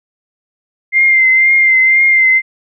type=tone with vibrato; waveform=sine; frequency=2093 Hz; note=C7; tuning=in tune; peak=-6 dBFS; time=0.92-2.42 s; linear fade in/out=50 ms; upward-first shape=triangle; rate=2 Hz; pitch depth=36 cents each way; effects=none